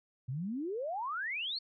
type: exponential sweep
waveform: sine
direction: up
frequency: 119.1 to 4499 Hz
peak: -34 dBFS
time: 0.28-1.59 s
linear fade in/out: 10 ms
effects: none